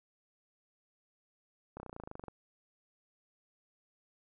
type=slowing click train; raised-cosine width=1 ms; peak=-30 dBFS; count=15; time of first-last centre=1.77-2.283 s; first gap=30 ms; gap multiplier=1.03; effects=none